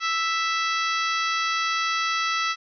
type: harmonic tone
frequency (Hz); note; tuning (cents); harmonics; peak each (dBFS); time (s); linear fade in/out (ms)
659; E5; -1; 2 / 3 / 4 / 5 / 6 / 7 / 8 / 9; -25 / -29 / -31 / -33 / -35 / -36 / -37 / -38; 0-2.56; 50
effects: none